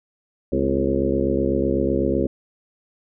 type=harmonic tone with a mistuned harmonic; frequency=68 Hz; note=C#2; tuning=33 cents flat; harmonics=1 / 2 / 3 / 4 / 5 / 6 / 7 / 8; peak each=-28 / -30 / -27 / -25 / -24 / -25 / -28 / -27 dBFS; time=0.52-2.27 s; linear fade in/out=5 ms; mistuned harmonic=4; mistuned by=-76 cents; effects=none